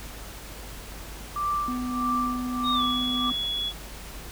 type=tone with tremolo; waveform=sine; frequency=1174.7 Hz; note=D6; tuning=in tune; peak=-23 dBFS; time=1.36-3.3 s; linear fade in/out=2 ms; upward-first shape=sine; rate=1.6 Hz; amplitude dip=85%
type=tone; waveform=triangle; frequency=250 Hz; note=B3; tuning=21 cents sharp; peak=-26 dBFS; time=1.68-3.32 s; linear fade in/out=2 ms
type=tone with pitch glide; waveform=sine; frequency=3723 to 3375 Hz; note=A#7 to G#7; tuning=-3 to +27 cents; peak=-26 dBFS; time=2.63-3.73 s; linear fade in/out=50 ms; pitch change=-170 cents; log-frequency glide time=2.73-2.83 s
effects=added 50 Hz sine -41 dBFS peak until 4.31 s + pink hiss -42 dBFS RMS until 4.31 s